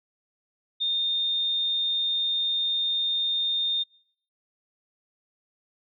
sine tone, 3644 Hz, A#7, 40 cents flat, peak -23 dBFS, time 0.8-3.84 s, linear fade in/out 20 ms, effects noise-tail reverb RT60 0.7 s tail -25 dB re dry

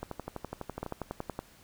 two click trains, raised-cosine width 1 ms, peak -22 / -20 dBFS, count 11 / 7, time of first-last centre 0.03-0.863 / 0.83-1.391 s, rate 12 / 10.7 Hz, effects pink hiss -58 dBFS RMS until 1.63 s

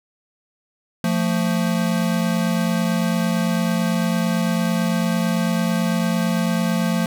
square tone pair together, 174.54 / 223.5 Hz, F3 / A3, -1 / +27 cents, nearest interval major third, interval 428 cents, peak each -21 / -22 dBFS, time 1.04-7.06 s, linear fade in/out 2 ms, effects none

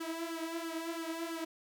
sawtooth tone with flanger, 329.6 Hz, E4, in tune, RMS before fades -39 dBFS, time 0-1.45 s, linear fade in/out 10 ms, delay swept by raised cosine 0.61 to 4.21 ms, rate 3 Hz, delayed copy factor +0.75, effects none

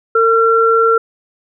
sine tone pair together, 454.1 / 1362 Hz, A#4 / F6, -45 / -44 cents, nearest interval octave + perfect fifth, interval 1901 cents, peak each -11 dBFS, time 0.15-0.98 s, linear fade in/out 5 ms, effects none

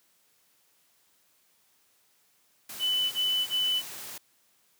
white noise, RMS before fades -41 dBFS, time 2.69-4.18 s, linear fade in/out 5 ms
sine tone bursts, 2997 Hz, F#7, 22 cents sharp, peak -24 dBFS, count 3, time 2.79-3.824 s, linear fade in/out 50 ms, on 330 ms, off 22 ms
effects white hiss -67 dBFS RMS until 4.79 s + high-pass 100 Hz 12 dB/octave

